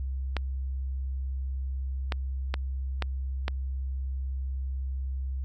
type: clicks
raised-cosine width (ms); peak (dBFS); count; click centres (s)
0.3; -13; 5; 0.367 / 2.122 / 2.541 / 3.023 / 3.481
effects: added 66 Hz sine -29 dBFS peak until 5.44 s